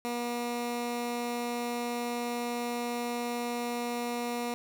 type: tone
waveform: 15% pulse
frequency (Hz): 239.8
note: A#3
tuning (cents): +49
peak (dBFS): -25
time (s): 0.05-4.54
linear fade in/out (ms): 0
effects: none